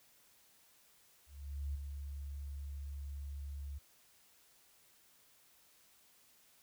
sine tone with ADSR envelope, 70.6 Hz, C#2, 32 cents sharp, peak -35 dBFS, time 1.26-3.79 s, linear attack 490 ms, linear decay 8 ms, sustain -6 dB, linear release 16 ms, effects white hiss -67 dBFS RMS until 6.62 s

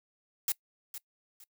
blue noise with echo, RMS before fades -29 dBFS, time 0.48-0.52 s, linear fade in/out 2 ms, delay 460 ms, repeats 2, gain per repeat -12 dB, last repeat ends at 1.44 s, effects noise-tail reverb RT60 0.1 s tail -22 dB re dry

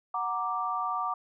sine chord, Gb augmented, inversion none, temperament equal, 740 / 932.3 / 1174.7 Hz, Gb5 / Bb5 / D6, 0 / 0 / 0 cents, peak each -34 / -35 / -30 dBFS, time 0.14-1.14 s, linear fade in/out 5 ms, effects none

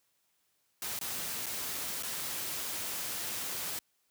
white noise with dropouts, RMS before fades -37 dBFS, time 0.82-3.79 s, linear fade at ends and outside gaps 1 ms, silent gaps 0.99-1.012 / 1.46-1.465 / 2.025-2.033 s, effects white hiss -75 dBFS RMS until 4.1 s + high-pass 60 Hz 12 dB/octave

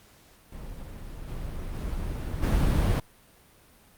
brown noise with level steps, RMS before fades -39 / -35 / -32 / -22 dBFS, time 0.52-3 s, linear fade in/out 5 ms, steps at 1.27 / 1.73 / 2.42 s, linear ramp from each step 20 ms, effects pink hiss -57 dBFS RMS until 3.97 s + Opus 48 kbps

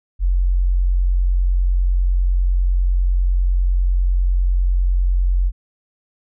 sine tone, 45 Hz, F#1, 47 cents flat, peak -13 dBFS, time 0.19-5.52 s, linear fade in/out 50 ms, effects none

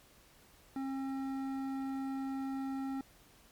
sine tone with hard clipping, 269 Hz, C4, 48 cents sharp, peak -37 dBFS, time 0.76-3.01 s, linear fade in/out 2 ms, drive 11 dB, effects pink hiss -62 dBFS RMS until 3.51 s + MP3 96 kbps

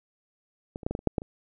clicks, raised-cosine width 2 ms, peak -21 / -28 / -13 / -17 / -15 / -30 / -8 / -12 / -26 dBFS, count 9, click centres 0.759 / 0.832 / 0.865 / 0.91 / 0.951 / 0.991 / 1.073 / 1.182 / 1.219 s, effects none

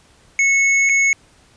square tone with dropouts, 2198 Hz, C#7, 15 cents flat, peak -13 dBFS, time 0.39-1.13 s, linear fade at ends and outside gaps 1 ms, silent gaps 0.891-0.895 s, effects pink hiss -52 dBFS RMS until 1.56 s + resampled to 22050 Hz

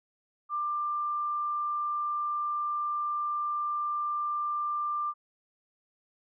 sine tone, 1188 Hz, D6, 20 cents sharp, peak -28 dBFS, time 0.49-5.14 s, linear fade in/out 50 ms, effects none

